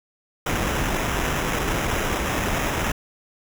pink noise with sample-and-hold, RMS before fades -24 dBFS, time 0.46-2.92 s, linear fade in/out 5 ms, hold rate 4410 Hz, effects none

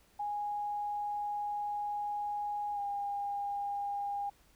sine tone with pitch glide, 826 to 809 Hz, G#5 to G#5, -10 to -46 cents, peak -33 dBFS, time 0.19-4.3 s, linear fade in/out 10 ms, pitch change -36 cents, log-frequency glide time 2.74-2.79 s, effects added 50 Hz sine -68 dBFS peak until 4.55 s + pink hiss -66 dBFS RMS until 4.55 s

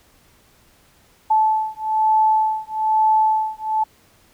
sine beating tone pair, 870 / 871.1 Hz, A5 / A5, -20 / -18 cents, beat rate 1.1 Hz, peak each -18 dBFS, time 1.3-3.84 s, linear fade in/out 10 ms, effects pink hiss -55 dBFS RMS until 4.33 s

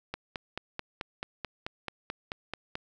click train, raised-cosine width 0.3 ms, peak -18 dBFS, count 13, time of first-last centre 0.14-2.754 s, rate 4.59 Hz, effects none

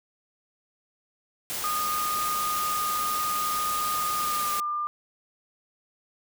white noise, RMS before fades -32 dBFS, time 1.5-4.6 s, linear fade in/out 0 ms
sine tone with pitch glide, 1229 to 1199.5 Hz, D#6 to D6, -22 to +36 cents, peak -26 dBFS, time 1.64-4.87 s, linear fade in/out 0 ms, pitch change -42 cents, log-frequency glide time 4.14-4.57 s
effects none

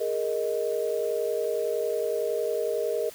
sine chord, Ab suspended second, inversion none, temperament equal, 415.3 / 466.2 / 622.3 Hz, Ab4 / Bb4 / Eb5, 0 / 0 / 0 cents, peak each -30 / -28 / -30 dBFS, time 0-3.1 s, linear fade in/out 10 ms, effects white hiss -47 dBFS RMS until 3.14 s

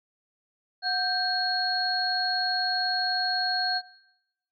sine tone cluster, 731 / 1570 / 4308 Hz, F#5 / G6 / C8, -21 / +2 / +50 cents, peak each -30 / -29 / -27 dBFS, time 0.82-3.82 s, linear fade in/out 50 ms, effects noise-tail reverb RT60 0.9 s tail -19 dB re dry

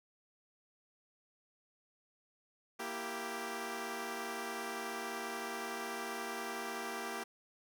10% pulse chord, E diminished, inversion second, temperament equal with one note detuned, 233.1 / 332.7 / 392 Hz, Bb3 / E4 / G4, 0 / +16 / 0 cents, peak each -36 / -38 / -33 dBFS, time 2.79-7.24 s, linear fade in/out 10 ms, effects none

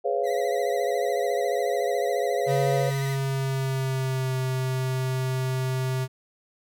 sine chord, C# dominant seventh, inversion second, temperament just, 415.8 / 498.9 / 554.4 / 693 Hz, G#4 / B4 / C#5 / E#5, +2 / +17 / 0 / -14 cents, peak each -28 dBFS, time 0.04-2.91 s, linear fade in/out 20 ms
sawtooth tone with vibrato, 1979 Hz, B6, 3 cents sharp, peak -34 dBFS, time 0.23-3.18 s, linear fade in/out 50 ms, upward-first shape triangle, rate 14 Hz, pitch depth 83 cents each way
square tone with pitch glide, 138.59 to 130.06 Hz, C#3 to C3, 0 to -10 cents, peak -25 dBFS, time 2.46-6.08 s, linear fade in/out 50 ms, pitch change -110 cents, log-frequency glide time 2.7-4.37 s
effects none

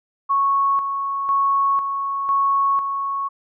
sine tone with tremolo, 1105 Hz, C#6, 6 cents flat, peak -15 dBFS, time 0.29-3.29 s, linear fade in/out 20 ms, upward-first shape square, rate 1 Hz, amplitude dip 50%, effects none

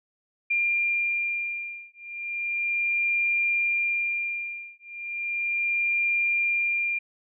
sine beating tone pair, 2394 / 2394.35 Hz, D7 / D7, +33 / +33 cents, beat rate 0.35 Hz, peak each -27 dBFS, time 0.5-6.99 s, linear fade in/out 10 ms, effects none

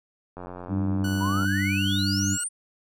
click train, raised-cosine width 1 ms, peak -24 dBFS, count 97, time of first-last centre 0.37-1.444 s, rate 89.4 Hz
harmonic tone, 98 Hz, G2, in tune, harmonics 1 / 2 / 3, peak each -26 / -27 / -29 dBFS, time 0.68-2.38 s, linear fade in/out 50 ms
sawtooth tone with pitch glide, 1480 to 1435.4 Hz, F#6 to F6, 0 to +47 cents, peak -29 dBFS, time 1.04-2.44 s, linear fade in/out 5 ms, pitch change -53 cents, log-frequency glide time 1.79-2.08 s
sine exponential sweep, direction up, 932.3 to 9397 Hz, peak -27 dBFS, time 1.2-2.49 s, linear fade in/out 20 ms
effects none

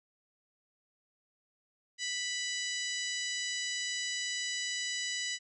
harmonic tone, 987.8 Hz, B5, in tune, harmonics 2 / 3 / 4 / 5 / 6 / 7 / 8, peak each -38 / -40 / -41 / -42 / -43 / -43 / -44 dBFS, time 1.98-5.39 s, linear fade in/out 50 ms, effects none

